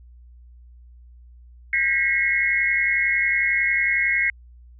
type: tone cluster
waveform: sine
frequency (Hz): 1603 / 1887 / 1958 / 2164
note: G6 / A#6 / B6 / C#7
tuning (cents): +38 / +21 / -15 / -42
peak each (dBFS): -28 / -27 / -24 / -20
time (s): 1.73-4.3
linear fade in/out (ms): 2
effects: added 60 Hz sine -44 dBFS peak until 4.79 s